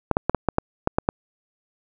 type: clicks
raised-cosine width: 1 ms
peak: -4 dBFS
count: 9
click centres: 0.113 / 0.169 / 0.296 / 0.347 / 0.487 / 0.584 / 0.874 / 0.985 / 1.089 s
effects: none